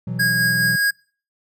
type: chord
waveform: triangle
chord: B suspended fourth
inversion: none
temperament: just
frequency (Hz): 123.47 / 164.63 / 185.21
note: B2 / E3 / F#3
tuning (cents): 0 / -2 / +2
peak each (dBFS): -25 / -27 / -26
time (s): 0.07-0.76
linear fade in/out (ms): 5
type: tone with tremolo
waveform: square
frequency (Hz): 1640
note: G#6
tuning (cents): -22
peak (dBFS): -16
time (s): 0.19-0.91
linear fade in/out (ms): 10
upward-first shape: sine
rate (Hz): 4.8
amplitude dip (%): 25
effects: noise-tail reverb RT60 0.4 s tail -24 dB re dry